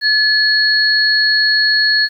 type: tone pair together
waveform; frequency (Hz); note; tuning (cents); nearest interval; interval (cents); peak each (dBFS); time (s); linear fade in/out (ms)
sine; 1719 / 4332; A6 / C#8; -41 / -41; octave + major third; 1600; -13; 0.01-2.09; 50
effects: 8-bit